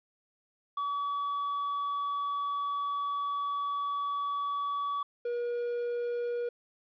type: tone pair in turn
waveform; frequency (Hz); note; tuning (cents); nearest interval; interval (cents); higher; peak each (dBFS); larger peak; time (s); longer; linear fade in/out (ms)
triangle; 1140 / 479.3; C#6 / A#4; +48 / +48; octave + minor third; 1500; first; -28; neither; 0.77-5.03 / 5.25-6.49; first; 5
effects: resampled to 11025 Hz + 11-bit